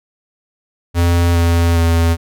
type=tone with pitch steps; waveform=square; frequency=86 / 84.77 / 83.55 Hz; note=F2 / E2 / E2; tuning=-26 / +49 / +24 cents; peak=-11 dBFS; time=0.94-2.17 s; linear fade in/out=50 ms; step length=410 ms; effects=none